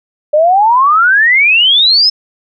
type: exponential sweep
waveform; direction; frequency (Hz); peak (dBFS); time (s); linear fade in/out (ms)
sine; up; 584 to 5274; -5; 0.33-2.1; 10
effects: none